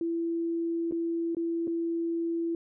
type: tone with dropouts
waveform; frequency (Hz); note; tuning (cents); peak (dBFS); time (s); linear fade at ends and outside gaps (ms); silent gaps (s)
sine; 334.6; E4; +26; -27; 0.01-2.55; 2; 0.912-0.922 / 1.349-1.368 / 1.672-1.677
effects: none